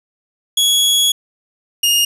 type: tone pair in turn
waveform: sawtooth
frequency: 3349 / 2843 Hz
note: G#7 / F7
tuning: +14 / +30 cents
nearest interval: minor third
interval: 284 cents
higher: first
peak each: -8 dBFS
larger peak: neither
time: 0.57-1.12 / 1.83-2.05 s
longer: first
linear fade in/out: 5 ms
effects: resampled to 32000 Hz + 7-bit